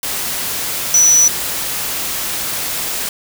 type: tone in noise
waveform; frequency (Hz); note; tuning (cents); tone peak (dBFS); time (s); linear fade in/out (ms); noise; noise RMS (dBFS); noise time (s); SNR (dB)
sine; 5930; F#8; +3; -7; 0.94-1.28; 2; white; -21; 0.03-3.09; +11
effects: none